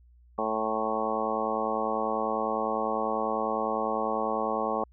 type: harmonic tone with a mistuned harmonic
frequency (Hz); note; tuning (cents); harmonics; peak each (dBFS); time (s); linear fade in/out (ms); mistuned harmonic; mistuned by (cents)
110; A2; 0; 2 / 3 / 4 / 5 / 6 / 7 / 8 / 9 / 10; -36 / -39 / -34 / -33 / -36 / -33 / -36 / -39 / -33; 0.38-4.84; 5; 9; +19
effects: added 60 Hz sine -54 dBFS peak until 4.92 s